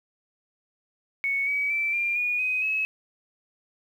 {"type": "tone with pitch steps", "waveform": "sine", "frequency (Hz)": [2217, 2273, 2330, 2389, 2449, 2510, 2573], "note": ["C#7", "C#7", "D7", "D7", "D#7", "D#7", "E7"], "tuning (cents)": [0, 43, -14, 29, -28, 15, -43], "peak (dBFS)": -23, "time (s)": [1.24, 2.85], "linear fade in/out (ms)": 0, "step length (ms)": 230, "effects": ["9-bit"]}